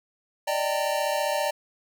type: chord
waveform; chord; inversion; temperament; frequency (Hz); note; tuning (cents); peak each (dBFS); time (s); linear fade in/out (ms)
square; Eb major seventh; third; equal with one note detuned; 587.3 / 622.3 / 784 / 909.5; D5 / Eb5 / G5 / Bb5; 0 / 0 / 0 / -43; -28 / -32 / -32 / -31; 0.47-1.51; 10
effects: none